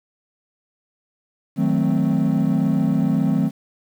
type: chord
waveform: triangle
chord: D# diminished seventh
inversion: none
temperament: equal with one note detuned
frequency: 157.83 / 185 / 220 / 261.6 Hz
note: D#3 / F#3 / A3 / C4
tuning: +25 / 0 / 0 / 0 cents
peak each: -19 dBFS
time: 1.56-3.51 s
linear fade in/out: 50 ms
effects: tanh soft clip ceiling -9 dBFS + 8-bit